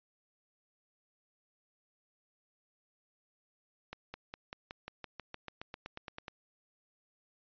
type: accelerating click train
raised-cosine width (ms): 0.3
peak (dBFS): -26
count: 17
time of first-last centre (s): 3.93-6.281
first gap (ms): 210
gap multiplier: 0.95
effects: resampled to 11025 Hz